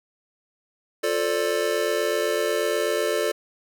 square chord, D minor seventh, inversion first, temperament just, 352.4 / 440.5 / 528.6 / 587.3 Hz, F4 / A4 / C5 / D5, +16 / +2 / +18 / 0 cents, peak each -30 / -26 / -32 / -27 dBFS, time 1.03-3.32 s, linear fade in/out 10 ms, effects none

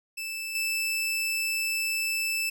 sawtooth tone with level steps, 2637 Hz, E7, in tune, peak -29 / -23 dBFS, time 0.17-2.5 s, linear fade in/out 10 ms, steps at 0.55 s, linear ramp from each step 2 ms, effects none

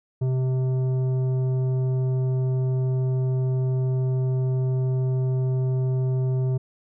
triangle tone with tanh clipping, 129.5 Hz, C3, 17 cents flat, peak -22 dBFS, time 0.21-6.58 s, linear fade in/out 10 ms, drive 14 dB, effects none

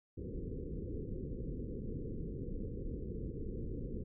pink low-pass noise, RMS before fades -41 dBFS, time 0.17-4.04 s, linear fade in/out 10 ms, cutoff 500 Hz, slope 96 dB/octave, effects none

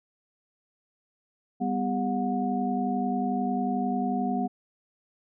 sine tone cluster, 196.7 / 247.9 / 402.4 / 727 Hz, G3 / B3 / G4 / F#5, +6 / +7 / +45 / -31 cents, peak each -30 / -28 / -37 / -30 dBFS, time 1.6-4.48 s, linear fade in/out 20 ms, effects none

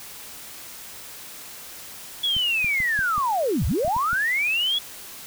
sine linear two-way sweep, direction down then up, 3414 to 49.41 to 3414 Hz, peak -20 dBFS, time 2.23-4.79 s, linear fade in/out 10 ms, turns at 3.66 s
clicks, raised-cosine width 5 ms, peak -23 dBFS, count 11, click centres 2.366 / 2.645 / 2.803 / 2.991 / 3.18 / 3.62 / 3.713 / 3.849 / 3.879 / 3.965 / 4.131 s
effects white hiss -40 dBFS RMS until 5.26 s

